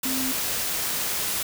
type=tone in noise; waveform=sine; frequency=261.6 Hz; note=C4; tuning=in tune; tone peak=-28 dBFS; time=0.05-0.32 s; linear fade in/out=5 ms; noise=white; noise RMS=-27 dBFS; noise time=0.03-1.43 s; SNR=-4 dB; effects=none

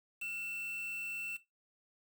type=tone with quantisation; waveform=triangle; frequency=2678 Hz; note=E7; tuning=27 cents sharp; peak=-36 dBFS; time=0.21-1.37 s; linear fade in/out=10 ms; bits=8; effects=noise-tail reverb RT60 0.2 s tail -17 dB re dry

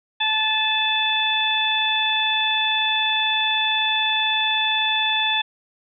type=harmonic tone; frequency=871 Hz; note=A5; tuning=18 cents flat; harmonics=1 / 2 / 3 / 4; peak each=-25 / -26 / -25 / -21 dBFS; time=0.2-5.42 s; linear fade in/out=10 ms; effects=none

